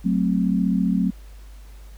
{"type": "chord", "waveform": "sine", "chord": "F# diminished", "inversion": "none", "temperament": "equal", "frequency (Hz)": [185, 220, 261.6], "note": ["F#3", "A3", "C4"], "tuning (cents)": [0, 0, 0], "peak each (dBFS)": [-20, -23, -24], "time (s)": [0.04, 1.11], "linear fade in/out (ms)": 20, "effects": ["added 50 Hz sine -39 dBFS peak until 1.97 s", "pink hiss -54 dBFS RMS until 1.97 s"]}